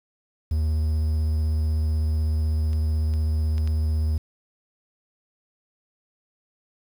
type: tone with vibrato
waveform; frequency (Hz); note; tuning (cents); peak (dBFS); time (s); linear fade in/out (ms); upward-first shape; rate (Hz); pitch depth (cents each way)
triangle; 77.78; D#2; 0; -18; 0.51-4.18; 5; sine; 16; 19
type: clicks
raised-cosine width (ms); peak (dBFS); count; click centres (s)
0.2; -29 / -28 / -24 / -23; 4; 2.732 / 3.138 / 3.581 / 3.675
effects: 8-bit